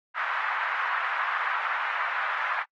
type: band-pass noise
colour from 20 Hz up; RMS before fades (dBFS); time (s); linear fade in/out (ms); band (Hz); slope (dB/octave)
white; -29; 0.14-2.65; 50; 990 to 1700; 24
effects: noise-tail reverb RT60 0.1 s tail -24 dB re dry + AAC 32 kbps